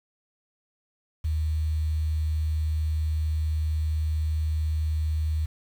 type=tone with quantisation; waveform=sine; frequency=77.78 Hz; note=D#2; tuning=in tune; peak=-23 dBFS; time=1.24-5.46 s; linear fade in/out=10 ms; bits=8; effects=none